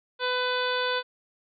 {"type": "harmonic tone", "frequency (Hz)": 500, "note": "B4", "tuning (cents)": 21, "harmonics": [1, 2, 3, 4, 5, 6, 7, 8, 9], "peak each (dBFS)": [-29, -31, -30, -41, -38, -40, -33, -41, -41], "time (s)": [0.19, 1.03], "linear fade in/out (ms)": 50, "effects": []}